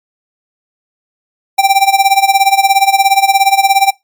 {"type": "tone with tremolo", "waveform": "square", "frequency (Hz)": 784, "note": "G5", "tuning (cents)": 0, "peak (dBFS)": -4, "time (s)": [1.58, 3.91], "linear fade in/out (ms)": 10, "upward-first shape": "sine", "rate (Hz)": 17, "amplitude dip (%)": 85, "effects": ["noise-tail reverb RT60 0.2 s tail -23 dB re dry", "MP3 96 kbps"]}